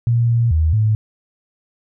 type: tone with pitch steps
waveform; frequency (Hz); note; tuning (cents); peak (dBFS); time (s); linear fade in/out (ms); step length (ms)
sine; 117.9 / 117.2 / 79.2 / 108.4; A#2 / A#2 / D#2 / A2; +20 / +10 / +31 / -25; -12; 0.07-0.95; 0; 220
effects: none